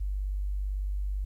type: tone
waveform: sine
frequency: 49 Hz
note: G1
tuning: in tune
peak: -28 dBFS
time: 0-1.25 s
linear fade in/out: 10 ms
effects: 11-bit